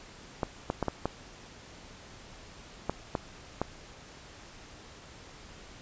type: clicks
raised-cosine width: 1 ms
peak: -14 dBFS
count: 8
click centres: 0.432 / 0.701 / 0.827 / 0.883 / 1.056 / 2.896 / 3.152 / 3.616 s
effects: pink hiss -50 dBFS RMS until 5.81 s + resampled to 16000 Hz